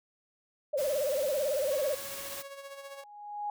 sine tone with vibrato, 563 Hz, C#5, 27 cents sharp, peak -27 dBFS, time 0.73-1.95 s, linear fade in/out 10 ms, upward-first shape sine, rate 18 Hz, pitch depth 140 cents each way
white noise, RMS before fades -41 dBFS, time 0.77-2.43 s, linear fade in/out 20 ms
sawtooth tone with tremolo, 554.4 Hz, C#5, in tune, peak -37 dBFS, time 1.71-3.04 s, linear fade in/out 5 ms, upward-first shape sine, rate 15 Hz, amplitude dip 55%
sine tone with exponential growth, 828 Hz, G#5, 5 cents flat, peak -30 dBFS, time 2.62-3.5 s, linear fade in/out 2 ms, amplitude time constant 190 ms
effects none

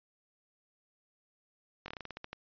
slowing click train, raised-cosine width 0.3 ms, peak -25 dBFS, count 11, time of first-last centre 1.86-2.33 s, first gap 21 ms, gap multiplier 1.17, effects resampled to 11025 Hz

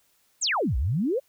sine exponential two-way sweep, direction down then up, 8700 to 55.4 to 584 Hz, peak -22 dBFS, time 0.41-1.2 s, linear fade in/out 20 ms, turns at 0.77 s, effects white hiss -66 dBFS RMS until 1.28 s

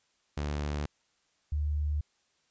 sawtooth / sine tone pair in turn, 73.42 / 74.32 Hz, D2 / D2, 0 / +21 cents, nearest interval unison, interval 21 cents, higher second, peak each -27 dBFS, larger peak neither, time 0.37-0.86 / 1.52-2.01 s, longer neither, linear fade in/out 5 ms, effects white hiss -72 dBFS RMS until 2.5 s + resampled to 16000 Hz

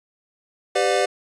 square tone cluster, 392.2 / 505 / 593 / 719 Hz, G4 / B4 / D5 / F#5, +1 / +39 / +17 / -50 cents, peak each -24 dBFS, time 0.75-1.06 s, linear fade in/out 10 ms, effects resampled to 22050 Hz

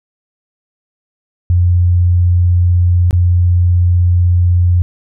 sine tone with dropouts, 88.4 Hz, F2, 22 cents sharp, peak -7 dBFS, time 1.5-4.82 s, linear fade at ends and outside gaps 0 ms, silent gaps 3.109-3.129 s, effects none

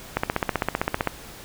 click train, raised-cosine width 0.5 ms, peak -6 dBFS, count 15, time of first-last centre 0.17-1.073 s, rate 15.5 Hz, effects pink hiss -42 dBFS RMS until 1.44 s

